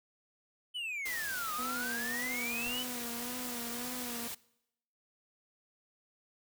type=exponential two-way sweep; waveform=triangle; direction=down then up; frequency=3056 to 1205 to 3056 Hz; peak=-34 dBFS; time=0.74-2.84 s; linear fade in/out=20 ms; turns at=1.54 s
type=noise; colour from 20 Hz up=white; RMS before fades=-41 dBFS; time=1.05-4.35 s; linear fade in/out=10 ms
type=tone with vibrato; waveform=sawtooth; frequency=242.6 Hz; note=B3; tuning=31 cents flat; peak=-37 dBFS; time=1.58-4.28 s; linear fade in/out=10 ms; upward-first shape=sine; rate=1.8 Hz; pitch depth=55 cents each way
type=noise with exponential decay; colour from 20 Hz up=brown; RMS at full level=-43 dBFS; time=2.66-2.84 s; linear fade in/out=5 ms; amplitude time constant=37 ms
effects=noise-tail reverb RT60 0.8 s tail -22 dB re dry